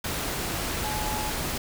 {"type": "tone in noise", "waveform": "sine", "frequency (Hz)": 851, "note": "G#5", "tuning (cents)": 42, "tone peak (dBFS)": -32, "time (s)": [0.84, 1.3], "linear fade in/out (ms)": 5, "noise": "pink", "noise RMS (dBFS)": -30, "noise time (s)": [0.04, 1.58], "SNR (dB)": -5, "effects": []}